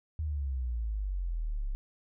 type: exponential sweep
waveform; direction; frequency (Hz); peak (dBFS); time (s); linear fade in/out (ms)
sine; down; 79.7 to 33.09; -30; 0.19-1.75; 0
effects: none